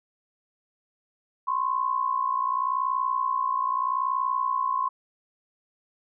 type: tone pair together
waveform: sine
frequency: 1022.2 / 1083 Hz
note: C6 / C#6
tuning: -41 / -41 cents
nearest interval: minor second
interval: 100 cents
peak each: -26 dBFS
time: 1.47-4.89 s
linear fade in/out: 10 ms
effects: none